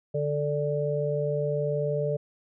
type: harmonic tone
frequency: 146.83 Hz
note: D3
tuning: in tune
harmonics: 1 / 3 / 4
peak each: -29 / -29 / -29 dBFS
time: 0.14-2.17 s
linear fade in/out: 10 ms
effects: none